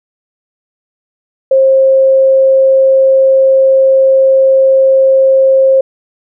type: tone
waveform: sine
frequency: 533 Hz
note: C5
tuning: 32 cents sharp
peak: -4 dBFS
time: 1.51-5.81 s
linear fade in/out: 5 ms
effects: none